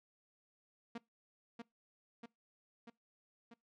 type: tone with echo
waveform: sawtooth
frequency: 233.1 Hz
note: A#3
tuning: in tune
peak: -38 dBFS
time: 0.95-0.98 s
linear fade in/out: 5 ms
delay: 640 ms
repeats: 4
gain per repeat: -3 dB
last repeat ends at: 3.54 s
effects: noise-tail reverb RT60 0.2 s tail -23 dB re dry + low-pass 4000 Hz 12 dB/octave